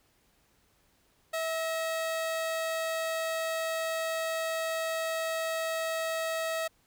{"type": "tone pair together", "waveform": "35% pulse", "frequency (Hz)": [650, 1894.5], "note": ["E5", "A#6"], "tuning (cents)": [-24, 27], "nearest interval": "octave + perfect fifth", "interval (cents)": 1851, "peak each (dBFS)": [-29, -36], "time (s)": [1.33, 6.68], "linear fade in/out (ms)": 10, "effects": ["pink hiss -68 dBFS RMS until 6.86 s"]}